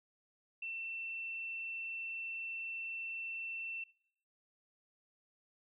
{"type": "tone", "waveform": "sine", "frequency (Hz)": 2688, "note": "E7", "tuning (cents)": 33, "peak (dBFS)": -39, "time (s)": [0.62, 3.84], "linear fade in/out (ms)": 5, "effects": ["noise-tail reverb RT60 0.6 s tail -21 dB re dry"]}